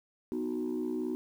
sine chord, B major, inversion none, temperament equal, 246.9 / 311.1 / 370 Hz, B3 / D#4 / F#4, 0 / 0 / 0 cents, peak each -34 dBFS, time 0.32-1.15 s, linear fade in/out 0 ms, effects tanh soft clip ceiling -26 dBFS + 10-bit

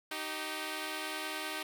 5% pulse tone pair together, 310.4 / 385.6 Hz, D#4 / G4, -4 / -28 cents, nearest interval major third, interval 376 cents, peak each -27 / -29 dBFS, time 0.11-1.63 s, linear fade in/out 5 ms, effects none

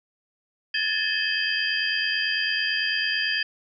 sine tone cluster, 1693 / 1782 / 2560 / 3145 / 4812 Hz, G#6 / A6 / D#7 / G7 / D8, +33 / +22 / +49 / +5 / +41 cents, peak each -29 dBFS, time 0.74-3.43 s, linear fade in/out 5 ms, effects none

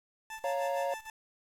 20% pulse tone with tremolo, 880 Hz, A5, in tune, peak -34 dBFS, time 0.3-1.1 s, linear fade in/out 2 ms, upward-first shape sine, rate 6.5 Hz, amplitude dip 85%
triangle chord, Bb minor, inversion first, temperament equal, 554.4 / 698.5 / 932.3 Hz, Db5 / F5 / Bb5, 0 / 0 / 0 cents, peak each -30 / -33 / -35 dBFS, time 0.44-0.94 s, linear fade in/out 2 ms
effects resampled to 32000 Hz + 9-bit

